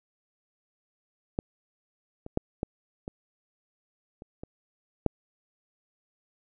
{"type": "clicks", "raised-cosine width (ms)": 2, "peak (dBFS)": [-14, -26, -11, -15, -22, -30, -25, -9], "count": 8, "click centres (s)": [1.389, 2.264, 2.374, 2.631, 3.079, 4.221, 4.435, 5.063], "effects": []}